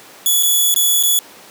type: tone with dropouts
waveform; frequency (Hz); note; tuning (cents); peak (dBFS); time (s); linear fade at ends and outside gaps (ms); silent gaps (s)
5% pulse; 3412; G#7; +46; -4; 0.26-1.19; 1; 0.427-0.432 / 0.742-0.761 / 1.028-1.035
effects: pink hiss -40 dBFS RMS until 1.5 s + high-pass 300 Hz 12 dB/octave